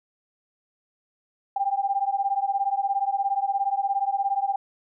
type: beating tone pair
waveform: sine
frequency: 784 / 801 Hz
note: G5 / G5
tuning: 0 / +37 cents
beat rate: 17 Hz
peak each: -25 dBFS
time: 1.56-4.56 s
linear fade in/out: 5 ms
effects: none